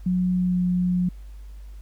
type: tone with pitch glide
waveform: sine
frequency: 181.8 to 179.71 Hz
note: F#3 to F3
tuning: -30 to +50 cents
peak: -19 dBFS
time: 0.06-1.09 s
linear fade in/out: 5 ms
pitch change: -20 cents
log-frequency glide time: 0.33-0.65 s
effects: added 50 Hz sine -37 dBFS peak until 1.81 s + pink hiss -60 dBFS RMS until 1.81 s